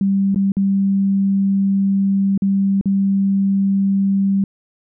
sine tone with dropouts, 196 Hz, G3, in tune, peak -13 dBFS, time 0.01-4.44 s, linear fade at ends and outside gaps 2 ms, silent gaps 0.346-0.359 / 0.52-0.568 / 2.377-2.421 / 2.812-2.857 s, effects none

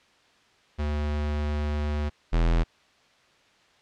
square tone pair in turn, 74.3 / 41.7 Hz, D2 / E1, +21 / +21 cents, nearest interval minor seventh, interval 1000 cents, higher first, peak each -26 / -20 dBFS, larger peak second, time 0.78-2.1 / 2.32-2.64 s, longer first, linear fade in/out 20 ms, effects white hiss -60 dBFS RMS until 3.81 s + low-pass 4000 Hz 12 dB/octave

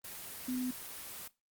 sine tone in noise, 252.7 Hz, B3, 40 cents sharp, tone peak -33 dBFS, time 0.48-0.71 s, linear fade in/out 5 ms, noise white, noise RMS -45 dBFS, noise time 0.04-1.28 s, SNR +9 dB, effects noise-tail reverb RT60 0.2 s tail -17 dB re dry + Opus 24 kbps

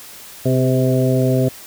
harmonic tone with a mistuned harmonic, 129 Hz, C3, 24 cents flat, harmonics 1 / 2 / 3 / 4 / 5, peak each -16 / -19 / -21 / -22 / -23 dBFS, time 0.45-1.49 s, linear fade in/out 10 ms, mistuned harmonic 3, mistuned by +34 cents, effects white hiss -38 dBFS RMS until 1.66 s

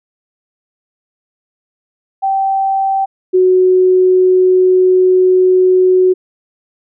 sine tone pair in turn, 777 / 369.4 Hz, G5 / F#4, -16 / -3 cents, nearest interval octave + minor second, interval 1287 cents, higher first, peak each -11 / -6 dBFS, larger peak second, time 2.22-3.06 / 3.33-6.14 s, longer second, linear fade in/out 20 ms, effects none

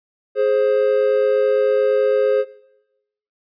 triangle tone pair together, 419.1 / 528 Hz, G#4 / C5, +16 / +16 cents, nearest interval major third, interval 400 cents, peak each -15 dBFS, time 0.35-2.45 s, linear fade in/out 50 ms, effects noise-tail reverb RT60 0.9 s tail -19 dB re dry + resampled to 11025 Hz

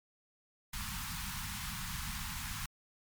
pink band-stop noise, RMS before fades -40 dBFS, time 0.73-2.66 s, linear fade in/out 5 ms, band 220 to 880 Hz, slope 48 dB/octave, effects MP3 96 kbps

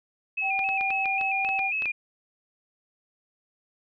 sine tone with vibrato, 2500 Hz, D#7, 8 cents sharp, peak -25 dBFS, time 0.37-1.92 s, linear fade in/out 10 ms, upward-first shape square, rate 3.7 Hz, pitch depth 55 cents each way
sine tone, 775 Hz, G5, 20 cents flat, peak -28 dBFS, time 0.41-1.71 s, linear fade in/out 50 ms
clicks, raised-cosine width 0.3 ms, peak -21 dBFS, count 11, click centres 0.592 / 0.69 / 0.81 / 0.905 / 1.057 / 1.212 / 1.448 / 1.49 / 1.592 / 1.822 / 1.857 s
effects none

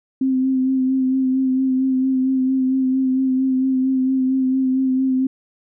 sine tone with vibrato, 261.6 Hz, C4, in tune, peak -15 dBFS, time 0.21-5.27 s, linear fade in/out 5 ms, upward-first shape sine, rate 4.4 Hz, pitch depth 24 cents each way, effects none

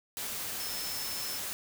sine tone in noise, 5274 Hz, E8, in tune, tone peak -39 dBFS, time 0.6-1.38 s, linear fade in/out 0 ms, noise white, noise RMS -37 dBFS, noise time 0.17-1.53 s, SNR -5 dB, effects none

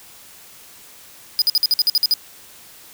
45% pulse tone bursts, 4956 Hz, D#8, 8 cents flat, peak -12 dBFS, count 10, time 1.39-2.138 s, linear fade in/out 0 ms, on 28 ms, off 52 ms, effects white hiss -44 dBFS RMS until 2.93 s

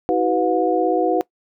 sine tone cluster, 323.2 / 379.7 / 496.7 / 720 Hz, E4 / F#4 / B4 / F#5, -34 / +45 / +10 / -47 cents, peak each -21 dBFS, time 0.09-1.21 s, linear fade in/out 0 ms, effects noise-tail reverb RT60 0.1 s tail -21 dB re dry

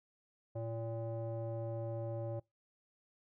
square tone with low-pass filter, 114.3 Hz, A#2, 34 cents flat, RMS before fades -40 dBFS, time 0.55-2.4 s, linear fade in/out 10 ms, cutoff 630 Hz, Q 5.2, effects noise-tail reverb RT60 0.2 s tail -24 dB re dry

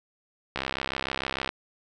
click train, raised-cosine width 0.3 ms, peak -12 dBFS, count 63, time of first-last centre 0.56-1.491 s, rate 66.6 Hz, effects none

